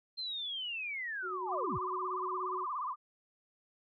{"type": "linear sweep", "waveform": "sine", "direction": "down", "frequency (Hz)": [4186, 50.1], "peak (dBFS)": -36, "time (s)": [0.17, 1.79], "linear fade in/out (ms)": 20}
{"type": "tone with tremolo", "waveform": "sine", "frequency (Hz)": 370, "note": "F#4", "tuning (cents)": 0, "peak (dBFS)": -38, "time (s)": [1.22, 2.66], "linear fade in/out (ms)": 50, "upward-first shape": "sine", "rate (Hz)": 10, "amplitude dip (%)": 45}
{"type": "tone with vibrato", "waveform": "sine", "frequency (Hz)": 1100, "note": "C#6", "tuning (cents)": -14, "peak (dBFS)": -34, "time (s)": [1.46, 2.96], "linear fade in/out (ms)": 50, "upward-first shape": "sine", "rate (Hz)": 17, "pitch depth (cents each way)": 180}
{"effects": []}